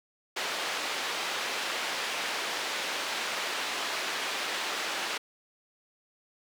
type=band-pass noise; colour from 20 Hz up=white; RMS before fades=-33 dBFS; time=0.36-5.18 s; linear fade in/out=10 ms; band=380 to 3500 Hz; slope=12 dB/octave; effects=none